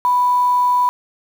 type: tone with quantisation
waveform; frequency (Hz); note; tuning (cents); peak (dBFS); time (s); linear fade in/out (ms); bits
sine; 987.8; B5; 0; -12; 0.05-0.89; 0; 6
effects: none